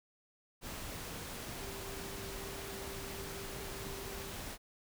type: tone in noise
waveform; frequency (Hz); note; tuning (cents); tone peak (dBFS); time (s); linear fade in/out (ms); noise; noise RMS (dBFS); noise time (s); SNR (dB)
sine; 392; G4; 0; -48; 1.58-4.35; 50; pink; -44; 0.61-4.58; -7
effects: none